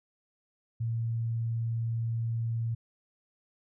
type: tone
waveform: sine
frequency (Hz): 114.9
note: A#2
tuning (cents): -25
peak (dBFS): -28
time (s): 0.8-2.75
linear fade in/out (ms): 10
effects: none